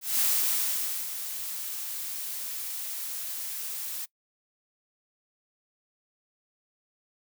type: noise with ADSR envelope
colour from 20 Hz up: blue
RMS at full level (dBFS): -24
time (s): 0.01-4.06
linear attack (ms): 190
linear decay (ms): 880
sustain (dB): -11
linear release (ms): 20
effects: noise-tail reverb RT60 0.1 s tail -23 dB re dry